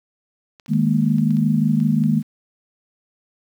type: clicks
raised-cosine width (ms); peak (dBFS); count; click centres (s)
0.2; -27; 8; 0.598 / 0.661 / 0.735 / 1.184 / 1.307 / 1.369 / 1.802 / 2.038
type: chord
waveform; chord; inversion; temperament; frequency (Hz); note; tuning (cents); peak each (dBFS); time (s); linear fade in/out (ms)
sine; D# suspended fourth; none; equal; 155.56 / 207.7 / 233.1; D#3 / G#3 / A#3; 0 / 0 / 0; -19; 0.68-2.23; 50
effects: 8-bit